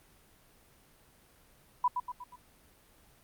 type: tone with echo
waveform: sine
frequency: 987.8 Hz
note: B5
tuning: in tune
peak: -23 dBFS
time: 1.84-1.88 s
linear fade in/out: 5 ms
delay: 120 ms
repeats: 4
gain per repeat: -6 dB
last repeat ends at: 2.36 s
effects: pink hiss -62 dBFS RMS until 3.23 s + Opus 32 kbps